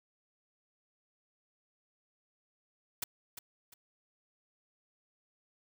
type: noise with echo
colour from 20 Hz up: white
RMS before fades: -35 dBFS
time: 3.02-3.04 s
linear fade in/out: 5 ms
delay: 350 ms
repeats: 2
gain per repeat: -10 dB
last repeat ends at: 3.74 s
effects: none